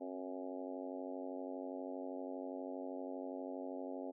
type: harmonic tone with a mistuned harmonic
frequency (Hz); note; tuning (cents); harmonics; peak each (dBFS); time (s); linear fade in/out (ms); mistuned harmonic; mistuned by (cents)
92.5; F#2; 0; 3 / 4 / 5 / 6 / 7 / 8 / 9; -45 / -50 / -50 / -49 / -50 / -55 / -56; 0-4.12; 20; 3; -55
effects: none